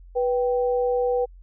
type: tone pair together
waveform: sine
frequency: 490.5 / 780 Hz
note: B4 / G5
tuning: -12 / -9 cents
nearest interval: minor sixth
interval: 803 cents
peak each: -20 / -28 dBFS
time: 0.15-1.26 s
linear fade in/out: 20 ms
effects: added 44 Hz sine -43 dBFS peak until 1.42 s